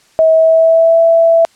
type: tone with pitch glide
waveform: sine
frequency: 642 to 663.1 Hz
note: E5 to E5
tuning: -46 to +10 cents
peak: -5 dBFS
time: 0.19-1.45 s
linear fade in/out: 0 ms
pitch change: +56 cents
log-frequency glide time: 0.3-1 s
effects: white hiss -50 dBFS RMS until 1.55 s + low-pass 8000 Hz 12 dB/octave